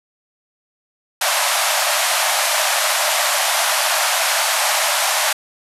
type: band-pass noise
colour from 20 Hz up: pink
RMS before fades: -18 dBFS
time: 1.21-5.33 s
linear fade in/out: 5 ms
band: 580 to 13000 Hz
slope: 96 dB/octave
effects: none